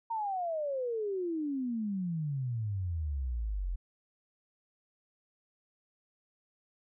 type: exponential sweep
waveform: sine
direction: down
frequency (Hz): 932.3 to 41.99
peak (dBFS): -31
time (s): 0.1-3.76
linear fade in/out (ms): 10
effects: none